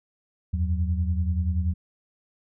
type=tone cluster; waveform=sine; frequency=81.1 / 91.5 / 183.4 Hz; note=E2 / F#2 / F#3; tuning=-28 / -19 / -15 cents; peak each=-23 / -29 / -32 dBFS; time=0.53-1.74 s; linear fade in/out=10 ms; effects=none